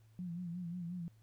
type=tone with vibrato; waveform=sine; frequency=174.61 Hz; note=F3; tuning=in tune; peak=-39 dBFS; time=0.19-1.08 s; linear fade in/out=0 ms; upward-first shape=sine; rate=5.6 Hz; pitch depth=73 cents each way; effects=added 110 Hz sine -61 dBFS peak until 1.22 s + pink hiss -75 dBFS RMS until 1.22 s